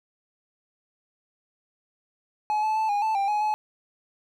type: tone with pitch steps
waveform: triangle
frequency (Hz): 849 / 867 / 876 / 819 / 877 / 792 / 839 / 853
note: G#5 / A5 / A5 / G#5 / A5 / G5 / G#5 / G#5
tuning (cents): +38 / -26 / -8 / -24 / -6 / +18 / +17 / +46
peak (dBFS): -20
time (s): 2.5-3.54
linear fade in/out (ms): 0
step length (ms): 130
effects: none